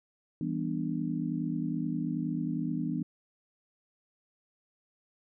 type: chord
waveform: sine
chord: E minor seventh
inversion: none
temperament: just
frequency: 164.81 / 197.78 / 247.2 / 296.7 Hz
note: E3 / G3 / B3 / D4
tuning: 0 / +16 / +2 / +18 cents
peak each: -34 / -38 / -34 / -35 dBFS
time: 0.41-3.03 s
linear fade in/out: 2 ms
effects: none